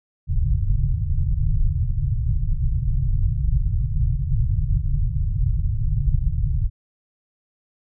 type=low-pass noise; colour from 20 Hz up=pink; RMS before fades=-20 dBFS; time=0.27-6.7 s; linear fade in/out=50 ms; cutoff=150 Hz; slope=96 dB/octave; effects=none